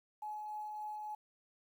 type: tone with tremolo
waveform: sine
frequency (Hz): 848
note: G#5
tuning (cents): +36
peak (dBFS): -39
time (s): 0.22-1.15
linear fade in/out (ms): 5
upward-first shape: triangle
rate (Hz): 3.5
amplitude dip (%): 25
effects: 11-bit